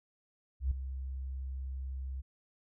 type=tone with ADSR envelope; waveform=sine; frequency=66 Hz; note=C2; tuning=16 cents sharp; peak=-25 dBFS; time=0.6-2.22 s; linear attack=110 ms; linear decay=7 ms; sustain=-11 dB; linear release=21 ms; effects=none